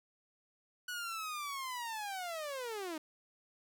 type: linear sweep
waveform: sawtooth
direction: down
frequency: 1480 to 300 Hz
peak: -35 dBFS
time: 0.88-2.98 s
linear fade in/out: 5 ms
effects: none